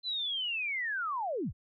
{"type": "linear sweep", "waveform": "sine", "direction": "down", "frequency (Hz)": [4081, 31.21], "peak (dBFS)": -31, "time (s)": [0.03, 1.53], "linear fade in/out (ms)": 50, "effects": []}